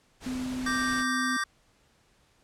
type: noise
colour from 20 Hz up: pink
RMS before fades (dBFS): -41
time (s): 0.2-1.05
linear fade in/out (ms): 50
type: tone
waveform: sine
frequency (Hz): 254.9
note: C4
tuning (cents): -45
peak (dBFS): -30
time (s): 0.26-1.37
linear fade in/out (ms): 5
type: chord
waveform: square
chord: G minor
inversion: second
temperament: equal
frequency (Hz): 1174.7 / 1568 / 1864.7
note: D6 / G6 / Bb6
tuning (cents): 0 / 0 / 0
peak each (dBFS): -32 / -31 / -34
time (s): 0.66-1.44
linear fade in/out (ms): 5
effects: pink hiss -65 dBFS RMS until 2.43 s + low-pass 9000 Hz 12 dB/octave